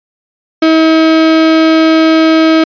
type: tone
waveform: 35% pulse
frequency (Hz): 320.3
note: E4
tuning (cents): -50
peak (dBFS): -3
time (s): 0.62-2.64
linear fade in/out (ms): 5
effects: resampled to 11025 Hz